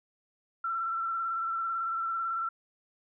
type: tone with vibrato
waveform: sine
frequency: 1345 Hz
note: E6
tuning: 34 cents sharp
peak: -29 dBFS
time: 0.64-2.49 s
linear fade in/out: 5 ms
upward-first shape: square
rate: 18 Hz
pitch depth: 25 cents each way
effects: none